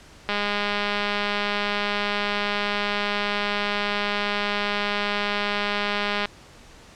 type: click train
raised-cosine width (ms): 0.3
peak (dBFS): -9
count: 1224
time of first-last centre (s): 0.29-6.256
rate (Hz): 205
effects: pink hiss -48 dBFS RMS until 6.95 s + low-pass 7000 Hz 12 dB/octave